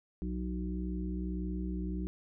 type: harmonic tone with a mistuned harmonic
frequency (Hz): 61.74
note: B1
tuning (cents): 0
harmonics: 1 / 3 / 5 / 6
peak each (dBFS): -36 / -37 / -41 / -47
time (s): 0.22-2.07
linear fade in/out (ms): 0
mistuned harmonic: 3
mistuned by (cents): -23
effects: none